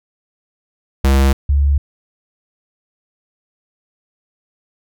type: tone pair in turn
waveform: square / sine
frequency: 67.7 / 70.78 Hz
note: C#2 / C#2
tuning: -40 / +37 cents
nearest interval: minor second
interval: 77 cents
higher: second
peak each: -10 dBFS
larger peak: neither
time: 1.04-1.33 / 1.49-1.78 s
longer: neither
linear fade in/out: 5 ms
effects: none